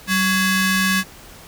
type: ring-modulated tone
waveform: sawtooth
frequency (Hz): 927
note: A#5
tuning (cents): -10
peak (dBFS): -9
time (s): 0.07-1.04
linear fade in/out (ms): 50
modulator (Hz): 736
effects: pink hiss -42 dBFS RMS until 1.47 s